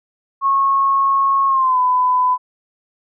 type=tone with pitch glide; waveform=sine; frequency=1094 to 1003.2 Hz; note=C#6 to B5; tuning=-23 to +27 cents; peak=-12 dBFS; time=0.41-2.38 s; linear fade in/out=50 ms; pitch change=-150 cents; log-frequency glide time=1.47-1.79 s; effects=none